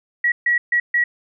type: tone bursts at uneven times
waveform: sine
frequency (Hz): 1921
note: B6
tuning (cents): -48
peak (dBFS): -14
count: 4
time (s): 0.24-0.32 / 0.46-0.58 / 0.72-0.8 / 0.94-1.04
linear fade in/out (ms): 5
effects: none